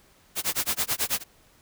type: noise with tremolo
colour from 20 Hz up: white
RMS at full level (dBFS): -24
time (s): 0.35-1.24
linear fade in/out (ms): 50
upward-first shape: sine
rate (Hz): 9.2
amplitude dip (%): 100
effects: pink hiss -59 dBFS RMS until 1.61 s